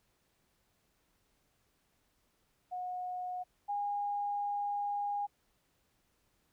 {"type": "tone pair in turn", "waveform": "sine", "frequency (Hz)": [727, 816], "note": ["F#5", "G#5"], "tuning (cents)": [-31, -31], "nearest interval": "major second", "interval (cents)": 200, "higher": "second", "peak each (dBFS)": [-36, -32], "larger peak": "second", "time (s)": [[2.71, 3.44], [3.68, 5.27]], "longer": "second", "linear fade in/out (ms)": 20, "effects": ["pink hiss -75 dBFS RMS until 6.52 s"]}